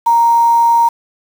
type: tone with quantisation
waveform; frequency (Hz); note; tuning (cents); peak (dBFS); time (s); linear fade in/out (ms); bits
sine; 932.3; A#5; 0; -7; 0.06-0.89; 10; 5
effects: none